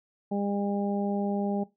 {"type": "harmonic tone", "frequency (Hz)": 201.6, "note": "G3", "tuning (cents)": 49, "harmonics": [1, 2, 3, 4], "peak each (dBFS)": [-28, -34, -36, -36], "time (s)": [0.31, 1.64], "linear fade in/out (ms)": 10, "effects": ["noise-tail reverb RT60 0.2 s tail -18 dB re dry"]}